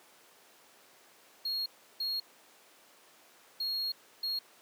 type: tone bursts at uneven times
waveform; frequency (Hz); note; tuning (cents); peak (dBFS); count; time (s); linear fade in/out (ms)
triangle; 4288; C8; +42; -30; 4; 1.45-1.66 / 2-2.2 / 3.6-3.92 / 4.23-4.39; 5
effects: pink hiss -59 dBFS RMS until 4.61 s + high-pass 400 Hz 12 dB/octave